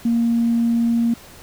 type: tone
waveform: sine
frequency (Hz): 233.1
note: A#3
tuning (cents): 0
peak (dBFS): -14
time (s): 0.05-1.14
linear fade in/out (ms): 5
effects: tanh soft clip ceiling -10 dBFS + pink hiss -43 dBFS RMS until 1.42 s